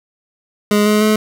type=tone with pitch steps; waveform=25% pulse; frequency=208 / 211.3 / 214.6 Hz; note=G#3 / G#3 / A3; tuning=+3 / +30 / -43 cents; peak=-7 dBFS; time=0.71-1.16 s; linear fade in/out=2 ms; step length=150 ms; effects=none